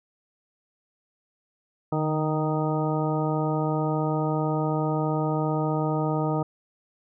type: harmonic tone with a mistuned harmonic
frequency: 155.3 Hz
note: D#3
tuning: 3 cents flat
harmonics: 1 / 2 / 3 / 4 / 5 / 6 / 8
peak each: -26 / -29 / -31 / -32 / -33 / -34 / -35 dBFS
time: 1.92-6.43 s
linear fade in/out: 5 ms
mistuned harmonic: 1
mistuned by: -32 cents
effects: none